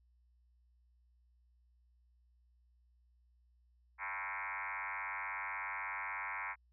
sine tone with frequency modulation, 1589 Hz, G6, 23 cents sharp, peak -38 dBFS, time 3.98-6.56 s, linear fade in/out 50 ms, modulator 96.4 Hz, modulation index 7.5, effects added 60 Hz sine -67 dBFS peak until 6.72 s

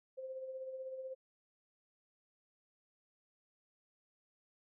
sine tone with tremolo, 523.3 Hz, C5, in tune, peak -40 dBFS, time 0.17-1.15 s, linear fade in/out 20 ms, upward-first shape sine, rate 16 Hz, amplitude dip 45%, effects none

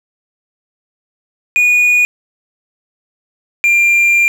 triangle tone pair in turn, 2456 / 2386 Hz, D#7 / D7, -23 / +27 cents, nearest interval minor second, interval 50 cents, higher first, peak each -6 dBFS, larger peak neither, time 1.56-2.05 / 3.64-4.28 s, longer second, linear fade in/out 0 ms, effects none

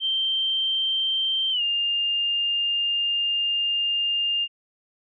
sine tone with pitch glide, 3136 to 2810 Hz, G7 to F7, 0 to +10 cents, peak -21 dBFS, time 0-4.48 s, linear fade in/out 50 ms, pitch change -190 cents, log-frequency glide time 1.51-1.62 s, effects none

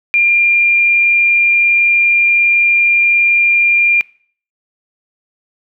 sine tone with frequency modulation, 2396 Hz, D7, 34 cents sharp, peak -8 dBFS, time 0.14-4.01 s, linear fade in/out 0 ms, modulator 41.4 Hz, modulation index 0.28, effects noise-tail reverb RT60 0.5 s tail -22 dB re dry

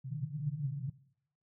pink band-pass noise, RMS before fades -37 dBFS, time 0.04-0.9 s, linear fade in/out 10 ms, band 130 to 150 Hz, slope 96 dB/octave, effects noise-tail reverb RT60 0.7 s tail -19 dB re dry

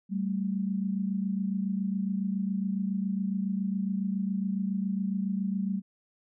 sine tone pair together, 192.78 / 220 Hz, G3 / A3, -29 / 0 cents, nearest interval major second, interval 229 cents, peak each -28 / -33 dBFS, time 0.09-5.82 s, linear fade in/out 50 ms, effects none

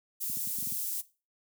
white high-pass noise, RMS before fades -34 dBFS, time 0.2-1.02 s, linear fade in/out 20 ms, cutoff 8900 Hz, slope 12 dB/octave
clicks, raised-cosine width 5 ms, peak -28 dBFS, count 7, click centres 0.298 / 0.371 / 0.473 / 0.586 / 0.626 / 0.672 / 0.723 s
effects noise-tail reverb RT60 0.3 s tail -17 dB re dry + high-pass 200 Hz 12 dB/octave

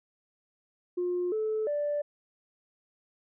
sine tone with pitch steps, 356.3 / 434.5 / 586 Hz, F4 / A4 / D5, +35 / -22 / -4 cents, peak -26 dBFS, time 0.97-2.02 s, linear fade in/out 10 ms, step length 350 ms, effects tanh soft clip ceiling -23 dBFS

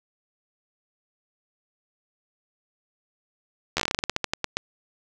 slowing click train, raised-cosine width 0.2 ms, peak -6 dBFS, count 17, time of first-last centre 3.77-4.57 s, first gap 12 ms, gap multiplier 1.17, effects none

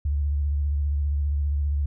sine tone with vibrato, 72.2 Hz, D2, 29 cents flat, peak -21 dBFS, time 0.05-1.86 s, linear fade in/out 5 ms, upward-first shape sine, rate 15 Hz, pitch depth 58 cents each way, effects none

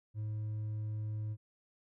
sine tone with hard clipping, 107.2 Hz, A2, 45 cents flat, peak -36 dBFS, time 0.14-1.37 s, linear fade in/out 50 ms, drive 2 dB, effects none

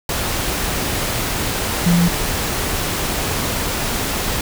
sine tone in noise, 172.7 Hz, F3, 19 cents flat, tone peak -11 dBFS, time 1.86-2.08 s, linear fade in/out 2 ms, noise pink, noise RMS -21 dBFS, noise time 0.09-4.41 s, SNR +7 dB, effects none

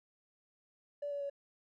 triangle tone with pitch steps, 578 / 570.4 / 562.8 Hz, D5 / C#5 / C#5, -28 / +49 / +26 cents, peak -32 dBFS, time 1.02-1.299 s, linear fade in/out 10 ms, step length 93 ms, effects tanh soft clip ceiling -34 dBFS

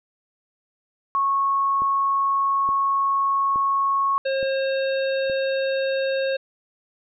sine tone, 1100 Hz, C#6, 14 cents flat, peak -18 dBFS, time 1.15-4.18 s, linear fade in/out 0 ms
click train, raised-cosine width 2 ms, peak -24 dBFS, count 5, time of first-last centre 1.82-5.298 s, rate 1.15 Hz
harmonic tone, 537 Hz, C5, 45 cents sharp, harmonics 1 / 3 / 5 / 7 / 8, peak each -21 / -31 / -35 / -38 / -39 dBFS, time 4.25-6.37 s, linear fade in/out 10 ms
effects none

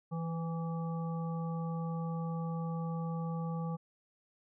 harmonic tone with a mistuned harmonic, 164.81 Hz, E3, in tune, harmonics 1 / 3 / 5 / 7, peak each -34 / -45 / -46 / -48 dBFS, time 0.11-3.77 s, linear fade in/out 20 ms, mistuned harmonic 3, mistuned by +19 cents, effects none

